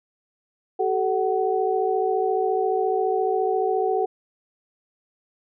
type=tone cluster; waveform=sine; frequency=381.3 / 435.7 / 749 Hz; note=G4 / A4 / F#5; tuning=-48 / -17 / +21 cents; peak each=-24 dBFS; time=0.79-4.06 s; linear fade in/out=10 ms; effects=none